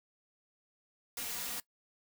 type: noise with comb filter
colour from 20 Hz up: white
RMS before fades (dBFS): -39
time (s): 1.17-1.6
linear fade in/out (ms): 2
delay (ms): 4.2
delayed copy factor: +0.85
effects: noise-tail reverb RT60 0.1 s tail -20 dB re dry